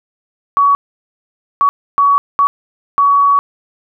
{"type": "tone bursts at uneven times", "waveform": "sine", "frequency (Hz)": 1128, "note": "C#6", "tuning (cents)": 30, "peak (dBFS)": -7, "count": 5, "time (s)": [[0.57, 0.75], [1.61, 1.69], [1.98, 2.18], [2.39, 2.47], [2.98, 3.39]], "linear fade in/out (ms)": 0, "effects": []}